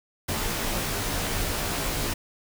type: noise with comb filter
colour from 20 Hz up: pink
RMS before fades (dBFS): -28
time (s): 0.28-2.14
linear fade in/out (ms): 10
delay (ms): 16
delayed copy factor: -1
effects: none